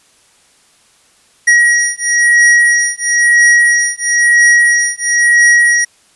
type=beating tone pair; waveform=square; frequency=1903 / 1904 Hz; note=A#6 / A#6; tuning=+35 / +36 cents; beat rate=1 Hz; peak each=-11 dBFS; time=1.47-5.85 s; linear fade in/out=10 ms; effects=white hiss -50 dBFS RMS until 6.15 s + resampled to 24000 Hz